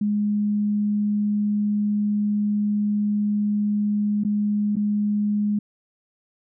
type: tone with dropouts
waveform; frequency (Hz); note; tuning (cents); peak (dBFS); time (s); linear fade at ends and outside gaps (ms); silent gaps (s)
sine; 207.7; G#3; 0; -19; 0.01-5.59; 5; 4.237-4.248 / 4.757-4.766
effects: none